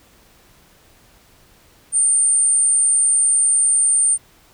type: tone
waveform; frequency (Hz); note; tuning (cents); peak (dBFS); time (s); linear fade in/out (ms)
sine; 8930; C#9; +12; -11; 1.92-4.18; 50
effects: tanh soft clip ceiling -10 dBFS + pink hiss -52 dBFS RMS until 4.53 s